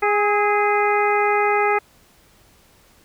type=harmonic tone with a mistuned harmonic; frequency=412.4 Hz; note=G#4; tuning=12 cents flat; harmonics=1 / 2 / 3 / 4 / 5 / 6; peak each=-20 / -20 / -23 / -29 / -24 / -29 dBFS; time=0.02-1.79 s; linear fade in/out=10 ms; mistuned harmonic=3; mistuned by=+44 cents; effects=pink hiss -54 dBFS RMS until 3.04 s